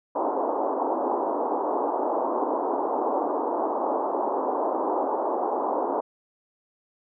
white band-pass noise, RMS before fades -26 dBFS, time 0.15-6.01 s, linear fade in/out 10 ms, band 270 to 1000 Hz, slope 48 dB/octave, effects none

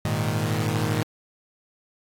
sawtooth chord, Ab suspended second, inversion none, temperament equal, 103.83 / 116.54 / 155.56 Hz, Ab2 / Bb2 / Eb3, 0 / 0 / 0 cents, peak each -23 dBFS, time 0.05-1.03 s, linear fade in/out 0 ms, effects AAC 48 kbps

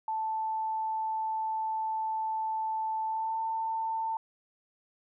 sine tone with pitch glide, 880 to 893.8 Hz, A5 to A5, 0 to +27 cents, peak -29 dBFS, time 0.08-4.17 s, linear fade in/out 2 ms, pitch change +27 cents, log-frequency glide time 3.06-3.39 s, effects none

